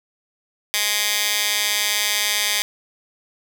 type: tone with high-pass filter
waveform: 15% pulse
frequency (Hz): 207.7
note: G#3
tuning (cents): 0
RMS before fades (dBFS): -21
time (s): 0.74-2.62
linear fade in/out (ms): 0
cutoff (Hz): 2700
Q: 0.88
effects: none